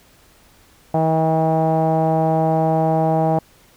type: tone with low-pass filter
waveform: sawtooth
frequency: 160.1 Hz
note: D#3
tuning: 50 cents sharp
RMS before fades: -17 dBFS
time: 0.94-3.39 s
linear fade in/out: 5 ms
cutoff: 740 Hz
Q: 8.5
effects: pink hiss -52 dBFS RMS until 3.76 s